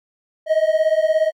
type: beating tone pair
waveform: triangle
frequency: 622.3 / 639.3 Hz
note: D#5 / D#5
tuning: 0 / +47 cents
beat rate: 17 Hz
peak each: -15 dBFS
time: 0.46-1.32 s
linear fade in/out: 50 ms
effects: MP3 96 kbps